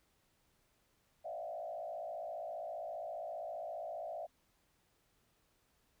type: tone with frequency modulation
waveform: sine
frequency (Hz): 659.3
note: E5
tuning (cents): 0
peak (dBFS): -40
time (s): 1.24-4.27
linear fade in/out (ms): 20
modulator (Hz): 55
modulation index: 1.4
effects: pink hiss -75 dBFS RMS until 6 s